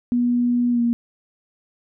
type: tone with pitch glide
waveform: sine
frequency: 242.6 to 236.2 Hz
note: B3 to A#3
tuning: -31 to +23 cents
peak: -16 dBFS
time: 0.12-0.93 s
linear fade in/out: 0 ms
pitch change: -46 cents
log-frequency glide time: 0.71-0.81 s
effects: none